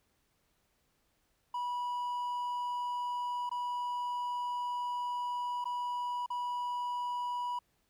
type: tone with dropouts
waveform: triangle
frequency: 977 Hz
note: B5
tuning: 19 cents flat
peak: -31 dBFS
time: 1.54-7.59 s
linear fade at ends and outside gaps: 5 ms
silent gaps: 3.494-3.513 / 5.643-5.654 / 6.262-6.302 s
effects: pink hiss -75 dBFS RMS until 7.89 s